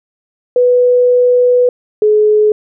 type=tone pair in turn; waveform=sine; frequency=493.9 / 424.7 Hz; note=B4 / G#4; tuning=0 / +39 cents; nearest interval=minor third; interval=261 cents; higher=first; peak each=-6 dBFS; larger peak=neither; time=0.56-1.69 / 2.02-2.52 s; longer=first; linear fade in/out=2 ms; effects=none